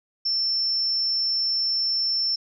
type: tone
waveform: sine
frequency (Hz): 5370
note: E8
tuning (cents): +31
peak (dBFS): -21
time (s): 0.25-2.36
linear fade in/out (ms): 10
effects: none